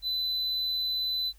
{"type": "tone", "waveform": "triangle", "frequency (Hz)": 4009, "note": "B7", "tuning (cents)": 25, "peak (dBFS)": -26, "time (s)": [0.02, 1.33], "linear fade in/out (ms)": 50, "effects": ["added 50 Hz sine -53 dBFS peak until 1.38 s", "white hiss -64 dBFS RMS until 1.38 s"]}